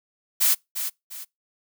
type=noise with echo; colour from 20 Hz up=blue; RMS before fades=-19 dBFS; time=0.4-0.55 s; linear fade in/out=20 ms; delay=350 ms; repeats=2; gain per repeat=-9 dB; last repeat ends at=1.25 s; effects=noise-tail reverb RT60 0.2 s tail -26 dB re dry

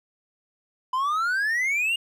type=exponential sweep; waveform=triangle; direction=up; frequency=1000 to 2863 Hz; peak=-20 dBFS; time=0.93-1.96 s; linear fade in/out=5 ms; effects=none

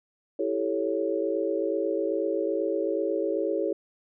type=chord; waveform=sine; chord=A dominant seventh; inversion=second; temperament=equal; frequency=329.6 / 392 / 440 / 554.4 Hz; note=E4 / G4 / A4 / C#5; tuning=0 / 0 / 0 / 0 cents; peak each=-30 dBFS; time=0.39-3.73 s; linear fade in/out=5 ms; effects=none

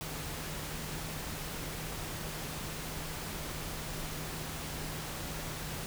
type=tone in noise; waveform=sine; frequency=155.56 Hz; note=D#3; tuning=in tune; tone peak=-45 dBFS; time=0.01-5.86 s; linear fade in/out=0 ms; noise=pink; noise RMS=-40 dBFS; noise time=0.01-5.86 s; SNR=-8 dB; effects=none

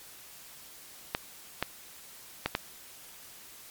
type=clicks; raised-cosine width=0.3 ms; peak=-11 dBFS; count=4; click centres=1.149 / 1.626 / 2.46 / 2.551 s; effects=white hiss -50 dBFS RMS until 3.7 s + MP3 96 kbps

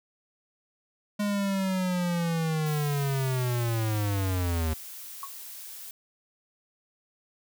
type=linear sweep; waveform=square; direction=down; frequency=207.7 to 77.78 Hz; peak=-26 dBFS; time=1.19-4.74 s; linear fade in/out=10 ms
type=noise; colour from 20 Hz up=blue; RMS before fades=-42 dBFS; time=2.66-5.91 s; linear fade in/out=2 ms
type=tone with exponential decay; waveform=sine; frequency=1099 Hz; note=C#6; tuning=15 cents flat; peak=-30 dBFS; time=5.23-5.32 s; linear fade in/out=2 ms; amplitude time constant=18 ms
effects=none

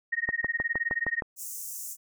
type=tone with tremolo; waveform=sine; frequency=1864.7 Hz; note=A#6; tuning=in tune; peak=-23 dBFS; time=0.12-1.22 s; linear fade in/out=10 ms; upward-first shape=sine; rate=19 Hz; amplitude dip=100%
type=click train; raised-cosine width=1 ms; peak=-19 dBFS; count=7; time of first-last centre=0.29-1.222 s; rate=6.44 Hz
type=high-pass noise; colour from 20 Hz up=pink; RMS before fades=-38 dBFS; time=1.36-1.97 s; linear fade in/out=50 ms; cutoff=6200 Hz; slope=48 dB/octave
effects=none

